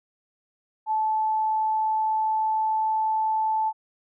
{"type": "tone with pitch glide", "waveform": "sine", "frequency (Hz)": [870, 875], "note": ["A5", "A5"], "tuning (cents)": [-20, -10], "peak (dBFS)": -21, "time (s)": [0.86, 3.73], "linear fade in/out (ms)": 50, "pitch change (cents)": 10, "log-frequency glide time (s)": [1.04, 3.16], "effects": []}